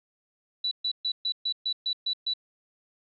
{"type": "tone bursts", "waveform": "sine", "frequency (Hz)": 3951, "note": "B7", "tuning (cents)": 0, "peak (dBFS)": -25, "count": 9, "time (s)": [0.64, 2.337], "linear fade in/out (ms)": 5, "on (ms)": 73, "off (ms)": 130, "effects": []}